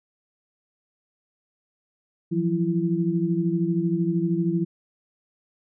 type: tone cluster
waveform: sine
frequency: 166.7 / 179.6 / 334.4 Hz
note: E3 / F3 / E4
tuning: +20 / +49 / +25 cents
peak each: -25 dBFS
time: 2.31-4.65 s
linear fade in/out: 20 ms
effects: none